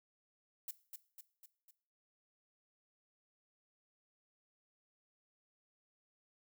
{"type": "noise with echo", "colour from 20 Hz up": "violet", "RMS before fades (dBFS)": -43, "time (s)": [0.68, 0.71], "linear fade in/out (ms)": 2, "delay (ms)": 250, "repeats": 4, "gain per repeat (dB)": -5, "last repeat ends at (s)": 1.71, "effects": ["noise-tail reverb RT60 0.5 s tail -17 dB re dry"]}